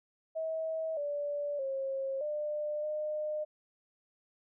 sine tone with pitch steps, 642 / 580 / 539 / 599 / 608 Hz, E5 / D5 / C#5 / D5 / D#5, -46 / -22 / -49 / +34 / -40 cents, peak -32 dBFS, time 0.35-3.45 s, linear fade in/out 20 ms, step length 620 ms, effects none

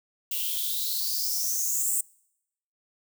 violet noise with high-pass filter sweep, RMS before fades -28 dBFS, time 0.31-2.01 s, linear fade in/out 5 ms, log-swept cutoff 2800 to 8200 Hz, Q 7.3, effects noise-tail reverb RT60 0.8 s tail -26 dB re dry

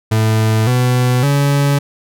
40% pulse tone with pitch steps, 110 / 124.91 / 141.83 Hz, A2 / B2 / C#3, 0 / +20 / +40 cents, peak -10 dBFS, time 0.11-1.79 s, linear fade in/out 10 ms, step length 560 ms, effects none

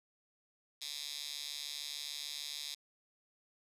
10% pulse tone with high-pass filter, 146.7 Hz, D3, 2 cents flat, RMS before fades -43 dBFS, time 0.81-2.75 s, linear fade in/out 10 ms, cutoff 4100 Hz, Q 2.8, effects resampled to 32000 Hz

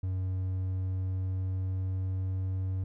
triangle tone with pitch glide, 93.2 to 94.12 Hz, F#2 to F#2, +13 to +30 cents, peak -27 dBFS, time 0.03-2.84 s, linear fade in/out 5 ms, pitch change +17 cents, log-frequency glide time 0.19-2.53 s, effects none

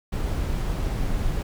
brown noise, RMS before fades -25 dBFS, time 0.12-1.43 s, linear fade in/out 10 ms, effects none

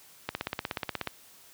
click train, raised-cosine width 0.3 ms, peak -14 dBFS, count 14, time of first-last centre 0.29-1.073 s, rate 16.6 Hz, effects white hiss -55 dBFS RMS until 1.53 s + high-pass 60 Hz 12 dB/octave

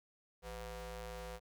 sawtooth ring-modulated tone, 223.7 Hz, A3, 29 cents sharp, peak -37 dBFS, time 0.42-1.4 s, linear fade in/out 50 ms, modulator 279 Hz, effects none

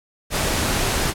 pink noise, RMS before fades -21 dBFS, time 0.3-1.14 s, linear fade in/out 50 ms, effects low-pass 12000 Hz 12 dB/octave

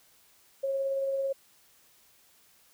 sine tone with tremolo, 544 Hz, C#5, 33 cents flat, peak -26 dBFS, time 0.63-1.33 s, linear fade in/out 10 ms, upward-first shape sine, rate 18 Hz, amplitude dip 25%, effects white hiss -62 dBFS RMS until 2.73 s

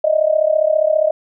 sine tone with amplitude modulation, 622.3 Hz, D#5, in tune, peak -8 dBFS, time 0.04-1.11 s, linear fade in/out 5 ms, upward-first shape sine, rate 34.9 Hz, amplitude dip 85%, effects none

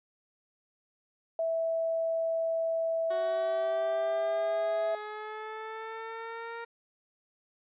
sine tone, 656 Hz, E5, 9 cents flat, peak -27 dBFS, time 1.39-4.95 s, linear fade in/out 2 ms
15% pulse linear sweep, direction up, 370 to 466.2 Hz, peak -31 dBFS, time 3.1-6.65 s, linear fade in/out 10 ms
effects resampled to 8000 Hz

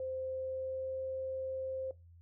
sine tone with pitch glide, 521 to 525.5 Hz, C5 to C5, -7 to +7 cents, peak -36 dBFS, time 0-1.91 s, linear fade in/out 2 ms, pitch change +14 cents, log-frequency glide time 0.11-1.05 s, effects noise-tail reverb RT60 0.2 s tail -18 dB re dry + added 85 Hz sine -55 dBFS peak until 2.21 s

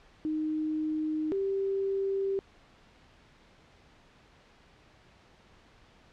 sine tone pair in turn, 310 / 390.6 Hz, D#4 / G4, -6 / -6 cents, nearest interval major third, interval 400 cents, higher second, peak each -28 / -27 dBFS, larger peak second, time 0.25-1.32 / 1.32-2.39 s, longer neither, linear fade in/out 0 ms, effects pink hiss -59 dBFS RMS until 6.12 s + low-pass 4000 Hz 12 dB/octave

